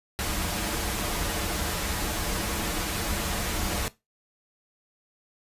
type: noise with comb filter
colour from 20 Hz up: pink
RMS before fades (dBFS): -29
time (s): 0.19-3.88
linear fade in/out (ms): 0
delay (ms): 7.7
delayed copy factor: -0.6
effects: noise-tail reverb RT60 0.2 s tail -17 dB re dry + resampled to 32000 Hz